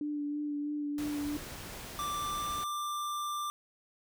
sine tone with vibrato, 293.7 Hz, D4, in tune, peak -32 dBFS, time 0.01-1.37 s, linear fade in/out 2 ms, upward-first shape sine, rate 3.1 Hz, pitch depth 19 cents each way
pink noise, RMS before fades -44 dBFS, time 0.98-2.64 s, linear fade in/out 2 ms
square tone with pitch glide, 1174.7 to 1184.2 Hz, D6 to D6, 0 to +14 cents, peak -34 dBFS, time 1.99-3.5 s, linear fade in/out 0 ms, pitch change +14 cents, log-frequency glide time 2.12-2.57 s
effects none

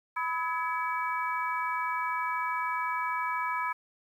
sine tone cluster, 994 / 1281 / 1676 / 2283 Hz, B5 / E6 / G#6 / D7, +11 / -50 / +15 / -50 cents, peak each -31 / -34 / -37 / -37 dBFS, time 0.16-3.73 s, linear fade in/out 10 ms, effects 10-bit

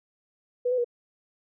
sine tone with pitch steps, 492.4 / 505 / 480.3 Hz, B4 / B4 / B4, -5 / +39 / -48 cents, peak -22 dBFS, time 0.65-0.845 s, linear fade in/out 10 ms, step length 65 ms, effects none

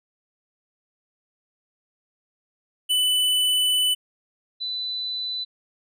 square / sine tone pair in turn, 2992 / 3994 Hz, F#7 / B7, +19 / +19 cents, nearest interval perfect fourth, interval 500 cents, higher second, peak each -19 / -26 dBFS, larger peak first, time 2.89-3.95 / 4.6-5.45 s, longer first, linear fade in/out 20 ms, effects none

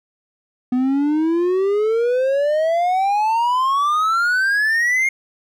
triangle exponential sweep, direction up, 246.9 to 2152 Hz, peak -13 dBFS, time 0.72-5.09 s, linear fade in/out 5 ms, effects none

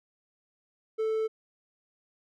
triangle tone, 440 Hz, A4, in tune, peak -24 dBFS, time 0.98-1.28 s, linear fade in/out 20 ms, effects none

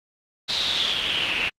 brown noise with band-pass filter sweep, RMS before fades -24 dBFS, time 0.48-1.5 s, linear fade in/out 20 ms, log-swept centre 4000 to 2600 Hz, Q 6.9, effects Opus 48 kbps

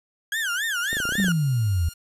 35% pulse tone with vibrato, 1596 Hz, G6, 31 cents sharp, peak -22 dBFS, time 0.32-1.32 s, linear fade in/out 2 ms, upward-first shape sine, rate 3.7 Hz, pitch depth 240 cents each way
5% pulse tone, 1411 Hz, F6, 17 cents sharp, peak -28 dBFS, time 0.82-1.94 s, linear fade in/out 10 ms
clicks, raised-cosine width 2 ms, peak -20 dBFS, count 10, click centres 0.93 / 0.969 / 1.002 / 1.054 / 1.091 / 1.123 / 1.154 / 1.2 / 1.244 / 1.283 s
sine exponential sweep, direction down, 205.7 to 77.5 Hz, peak -19 dBFS, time 1.18-1.89 s, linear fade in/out 5 ms
effects resampled to 32000 Hz + 9-bit

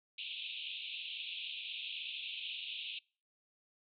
pink band-pass noise, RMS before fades -43 dBFS, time 0.18-2.99 s, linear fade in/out 5 ms, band 2500 to 3800 Hz, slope 96 dB/octave, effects noise-tail reverb RT60 0.4 s tail -26 dB re dry + MP3 96 kbps

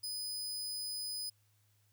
sawtooth tone, 5000 Hz, D#8, 8 cents sharp, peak -35 dBFS, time 0.03-1.3 s, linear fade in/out 10 ms, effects added 104 Hz sine -70 dBFS peak until 1.92 s + white hiss -75 dBFS RMS until 1.92 s

